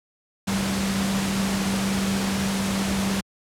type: tone in noise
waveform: sine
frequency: 194.9 Hz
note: G3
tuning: 10 cents flat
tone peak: -23 dBFS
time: 0.47-3.21 s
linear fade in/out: 10 ms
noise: pink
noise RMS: -27 dBFS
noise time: 0.47-3.21 s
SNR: +1 dB
effects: high-pass 80 Hz 12 dB/octave + low-pass 10000 Hz 12 dB/octave